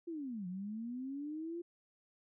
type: linear two-way sweep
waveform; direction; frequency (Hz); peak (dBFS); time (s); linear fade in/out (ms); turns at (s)
sine; down then up; 349.2 to 175.7 to 349.2; -39; 0.07-1.62; 10; 0.47
effects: none